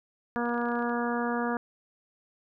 harmonic tone, 238.5 Hz, A#3, 40 cents sharp, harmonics 1 / 2 / 3 / 4 / 5 / 6 / 7, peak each -30 / -33 / -35 / -36 / -37 / -38 / -38 dBFS, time 0.36-1.57 s, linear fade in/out 0 ms
clicks, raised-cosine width 0.3 ms, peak -38 dBFS, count 12, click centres 0.456 / 0.493 / 0.543 / 0.579 / 0.615 / 0.656 / 0.687 / 0.718 / 0.755 / 0.792 / 0.824 / 0.895 s
effects none

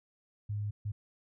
sine tone bursts at uneven times, 103.83 Hz, G#2, in tune, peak -32 dBFS, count 2, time 0.49-0.71 / 0.85-0.92 s, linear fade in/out 10 ms, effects none

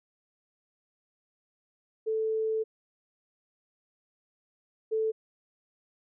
sine tone pair in turn, 440 / 440 Hz, A4 / A4, 0 / 0 cents, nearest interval unison, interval 0 cents, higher neither, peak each -26 / -25 dBFS, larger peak second, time 2.06-2.64 / 4.91-5.12 s, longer first, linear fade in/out 20 ms, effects none

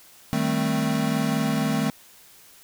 square chord, A half-diminished seventh, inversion second, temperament equal, 155.56 / 196 / 220 / 261.6 Hz, Eb3 / G3 / A3 / C4, 0 / 0 / 0 / 0 cents, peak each -28 / -31 / -26 / -28 dBFS, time 0.33-1.9 s, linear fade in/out 0 ms, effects white hiss -51 dBFS RMS until 2.63 s

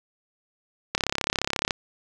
click train, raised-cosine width 0.2 ms, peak -6 dBFS, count 27, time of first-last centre 0.95-1.708 s, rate 34.3 Hz, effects none

